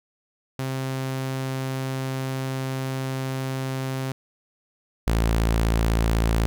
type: tone pair in turn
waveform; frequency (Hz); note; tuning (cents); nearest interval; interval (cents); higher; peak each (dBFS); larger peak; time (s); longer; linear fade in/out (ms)
sawtooth; 132.3 / 56.01; C3 / A1; +20 / +32; octave + minor third; 1488; first; -22 / -15; second; 0.59-4.12 / 5.07-6.46; first; 0
effects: none